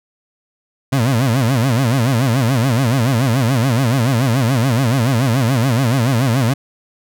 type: tone with vibrato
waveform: 30% pulse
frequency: 124.4 Hz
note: B2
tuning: 13 cents sharp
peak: -10 dBFS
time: 0.92-6.54 s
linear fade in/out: 10 ms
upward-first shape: sine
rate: 7 Hz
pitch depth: 200 cents each way
effects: none